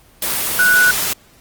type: tone in noise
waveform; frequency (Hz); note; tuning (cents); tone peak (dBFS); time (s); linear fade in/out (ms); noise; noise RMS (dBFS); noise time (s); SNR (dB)
sine; 1477; F#6; -3; -9; 0.59-0.91; 2; white; -19; 0.22-1.13; +7
effects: pink hiss -49 dBFS RMS until 1.4 s + Opus 24 kbps